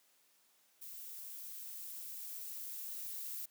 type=noise with level ramp; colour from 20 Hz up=violet; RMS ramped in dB=-49 to -43 dBFS; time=0.81-3.46 s; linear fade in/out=10 ms; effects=white hiss -71 dBFS RMS until 3.5 s + high-pass 200 Hz 12 dB/octave

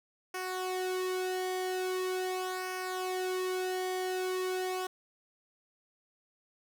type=tone with flanger; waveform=sawtooth; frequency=370 Hz; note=F#4; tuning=in tune; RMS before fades=-34 dBFS; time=0.34-4.87 s; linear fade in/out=5 ms; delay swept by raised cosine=0.26 to 1.96 ms; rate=0.42 Hz; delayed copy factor=-0.65; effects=none

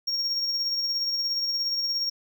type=tone with tremolo; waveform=triangle; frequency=5560 Hz; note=F8; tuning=9 cents flat; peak=-22 dBFS; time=0.07-2.1 s; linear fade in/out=10 ms; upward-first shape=sine; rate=17 Hz; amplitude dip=35%; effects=none

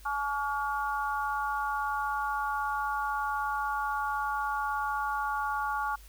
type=harmonic tone; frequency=283.8 Hz; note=C#4; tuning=41 cents sharp; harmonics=3 / 4 / 5; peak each=-32 / -33 / -34 dBFS; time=0.05-5.96 s; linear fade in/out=10 ms; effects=added 50 Hz sine -49 dBFS peak until 6.08 s + white hiss -57 dBFS RMS until 6.08 s

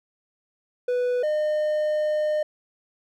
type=tone pair in turn; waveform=triangle; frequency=493.9 / 608.2 Hz; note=B4 / D#5; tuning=0 / -40 cents; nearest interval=major third; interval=360 cents; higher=second; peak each=-19 dBFS; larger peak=neither; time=0.88-1.23 / 1.23-2.43 s; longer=second; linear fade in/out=5 ms; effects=none

